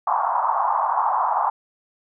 white band-pass noise, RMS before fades -21 dBFS, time 0.07-1.5 s, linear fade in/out 5 ms, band 750 to 1100 Hz, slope 48 dB/octave, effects none

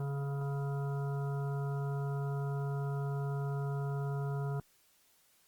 harmonic tone, 140 Hz, C#3, 18 cents sharp, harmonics 1 / 3 / 5 / 7 / 9 / 10, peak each -33 / -43 / -47 / -50 / -52 / -53 dBFS, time 0-4.6 s, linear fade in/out 2 ms, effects white hiss -68 dBFS RMS until 5.47 s + Opus 32 kbps

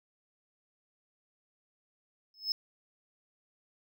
triangle tone with exponential growth, 5200 Hz, E8, 24 cents flat, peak -23 dBFS, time 2.34-2.52 s, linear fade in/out 1 ms, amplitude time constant 38 ms, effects none

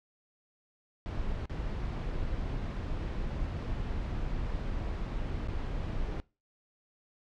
brown noise with dropouts, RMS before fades -34 dBFS, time 1.06-6.2 s, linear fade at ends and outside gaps 0 ms, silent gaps 1.455-1.496 / 1.872-1.876 / 5.474-5.484 s, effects noise-tail reverb RT60 0.3 s tail -22 dB re dry + low-pass 4000 Hz 12 dB/octave

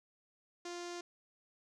sawtooth tone with low-pass filter, 349.2 Hz, F4, in tune, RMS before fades -44 dBFS, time 0.65-1.01 s, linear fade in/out 5 ms, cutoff 6200 Hz, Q 2.5, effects none

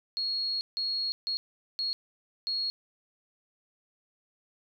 sine tone bursts at uneven times, 4308 Hz, C8, 50 cents sharp, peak -28 dBFS, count 5, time 0.17-0.61 / 0.77-1.12 / 1.27-1.37 / 1.79-1.93 / 2.47-2.7 s, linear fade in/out 0 ms, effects none

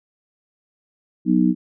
harmonic tone, 61.74 Hz, B1, in tune, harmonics 3 / 4 / 5, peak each -18 / -18 / -18 dBFS, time 1.25-1.55 s, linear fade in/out 50 ms, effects none

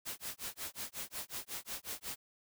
white noise with tremolo, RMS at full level -40 dBFS, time 0.05-2.16 s, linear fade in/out 20 ms, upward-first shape sine, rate 5.5 Hz, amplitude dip 100%, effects none

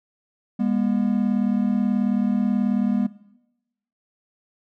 triangle tone pair together, 203.2 / 241.7 Hz, G#3 / B3, -38 / -37 cents, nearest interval minor third, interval 301 cents, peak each -20 dBFS, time 0.59-3.07 s, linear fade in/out 10 ms, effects noise-tail reverb RT60 0.9 s tail -18 dB re dry

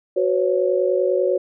sine chord, F# suspended fourth, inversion none, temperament equal with one note detuned, 370 / 504.3 / 554.4 Hz, F#4 / B4 / C#5, 0 / +36 / 0 cents, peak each -20 / -22 / -20 dBFS, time 0.16-1.38 s, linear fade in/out 10 ms, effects none

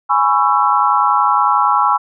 sine chord, C# minor seventh, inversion second, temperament just, 831.5 / 997.9 / 1108.7 / 1330.5 Hz, G#5 / B5 / C#6 / E6, +2 / +18 / 0 / +16 cents, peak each -16 dBFS, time 0.09-1.98 s, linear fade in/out 20 ms, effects none

